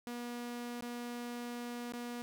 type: tone with dropouts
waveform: sawtooth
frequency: 240.7 Hz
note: B3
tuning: 44 cents flat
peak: -36 dBFS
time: 0.07-2.22 s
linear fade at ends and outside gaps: 0 ms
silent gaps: 0.808-0.824 / 1.922-1.936 s
effects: none